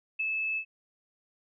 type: tone with ADSR envelope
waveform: sine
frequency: 2611 Hz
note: E7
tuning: 17 cents flat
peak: -26 dBFS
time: 0.19-0.65 s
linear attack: 12 ms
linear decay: 17 ms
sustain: -2 dB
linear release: 78 ms
effects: none